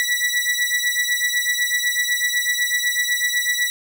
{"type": "beating tone pair", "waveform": "sawtooth", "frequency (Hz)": [1948, 1956], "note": ["B6", "B6"], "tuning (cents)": [-24, -17], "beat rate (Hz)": 8, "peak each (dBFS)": -18, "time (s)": [0, 3.7], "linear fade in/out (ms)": 0, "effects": []}